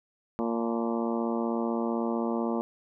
harmonic tone with a mistuned harmonic, 115.8 Hz, A#2, 11 cents flat, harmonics 2 / 3 / 4 / 5 / 6 / 7 / 8 / 9 / 10, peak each -29 / -33 / -35 / -37 / -39 / -40 / -41 / -42 / -43 dBFS, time 0.39-2.61 s, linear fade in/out 0 ms, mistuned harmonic 7, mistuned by +70 cents, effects none

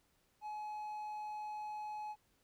triangle tone, 847 Hz, G#5, 34 cents sharp, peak -39 dBFS, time 0.41-2.16 s, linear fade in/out 50 ms, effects pink hiss -75 dBFS RMS until 2.43 s

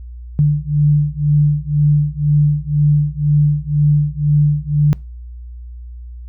sine beating tone pair, 146.83 / 148.83 Hz, D3 / D3, 0 / +23 cents, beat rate 2 Hz, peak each -14 dBFS, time 0.39-4.93 s, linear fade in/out 0 ms, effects noise-tail reverb RT60 0.3 s tail -24 dB re dry + added 60 Hz sine -29 dBFS peak until 6.28 s

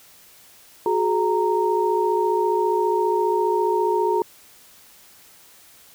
sine tone cluster, 367.1 / 421.9 / 928 Hz, F#4 / G#4 / A#5, -14 / +27 / -8 cents, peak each -22 dBFS, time 0.86-4.22 s, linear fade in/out 2 ms, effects white hiss -50 dBFS RMS until 5.94 s

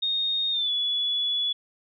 sine tone with pitch glide, 3700 to 3413 Hz, A#7 to G#7, -14 to +47 cents, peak -23 dBFS, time 0.02-1.53 s, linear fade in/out 10 ms, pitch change -139 cents, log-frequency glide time 0.51-0.71 s, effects none

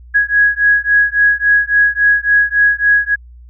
sine beating tone pair, 1661 / 1664.6 Hz, G#6 / G#6, 0 / +4 cents, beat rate 3.6 Hz, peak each -12 dBFS, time 0.14-3.16 s, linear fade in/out 20 ms, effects added 60 Hz sine -35 dBFS peak until 3.49 s

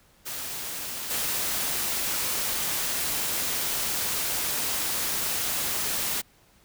white noise with level steps, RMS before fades -34 / -28 dBFS, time 0.25-6.22 s, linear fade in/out 20 ms, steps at 1.1 s, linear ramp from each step 10 ms, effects pink hiss -60 dBFS RMS until 6.64 s

